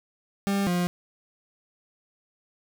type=tone pair in turn; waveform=40% pulse; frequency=198.6 / 176.93 Hz; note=G3 / F3; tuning=+23 / +23 cents; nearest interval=major second; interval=200 cents; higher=first; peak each=-22 dBFS; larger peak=neither; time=0.47-0.67 / 0.67-0.87 s; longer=neither; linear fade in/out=0 ms; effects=none